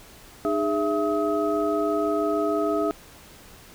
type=tone cluster; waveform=sine; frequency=304.8 / 411 / 665 / 1269 Hz; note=D#4 / G#4 / E5 / D#6; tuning=-36 / -18 / +15 / +34 cents; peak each=-26 / -26 / -26 / -30 dBFS; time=0.45-2.91 s; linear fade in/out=0 ms; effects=pink hiss -48 dBFS RMS until 3.74 s